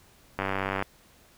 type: click train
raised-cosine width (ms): 0.5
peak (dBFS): -13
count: 43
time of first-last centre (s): 0.39-0.824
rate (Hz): 96.7
effects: pink hiss -58 dBFS RMS until 1.37 s